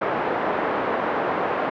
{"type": "band-pass noise", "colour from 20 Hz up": "pink", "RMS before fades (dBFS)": -24, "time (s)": [0.01, 1.7], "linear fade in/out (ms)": 10, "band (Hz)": [390, 1300], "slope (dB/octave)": 12, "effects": ["low-pass 3000 Hz 12 dB/octave"]}